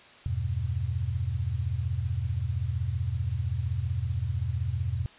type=chord; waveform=sine; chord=E minor; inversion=none; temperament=equal; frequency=82.41 / 98 / 123.47 Hz; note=E2 / G2 / B2; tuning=0 / 0 / 0 cents; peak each=-31 dBFS; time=0.26-5.06 s; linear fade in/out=0 ms; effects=white hiss -52 dBFS RMS until 5.18 s + resampled to 8000 Hz